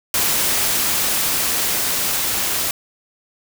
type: noise with level ramp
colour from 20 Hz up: white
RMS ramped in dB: -18 to -21 dBFS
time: 0.14-2.71 s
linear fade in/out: 2 ms
effects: none